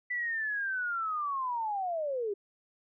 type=linear sweep; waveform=sine; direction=down; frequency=1989 to 387.6 Hz; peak=-30 dBFS; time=0.1-2.34 s; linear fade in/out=10 ms; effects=none